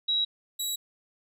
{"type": "tone pair in turn", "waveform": ["sine", "20% pulse"], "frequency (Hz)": [3865, 3882], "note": ["B7", "B7"], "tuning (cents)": [-38, -31], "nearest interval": "unison", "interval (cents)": 7, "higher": "second", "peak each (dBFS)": -23, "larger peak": "neither", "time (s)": [[0.08, 0.25], [0.59, 0.76]], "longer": "neither", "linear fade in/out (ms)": 10, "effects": []}